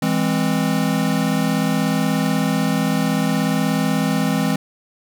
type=chord; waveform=square; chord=E augmented; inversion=none; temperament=equal with one note detuned; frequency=164.81 / 205.4 / 261.6 Hz; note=E3 / G#3 / B#3; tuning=0 / -19 / 0 cents; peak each=-22 dBFS; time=0.02-4.56 s; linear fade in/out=5 ms; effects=none